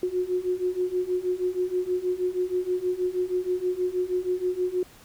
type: beating tone pair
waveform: sine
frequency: 360 / 366.3 Hz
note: F#4 / F#4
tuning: -47 / -17 cents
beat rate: 6.3 Hz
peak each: -28 / -26 dBFS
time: 0.03-4.83 s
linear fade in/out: 2 ms
effects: pink hiss -52 dBFS RMS until 5.04 s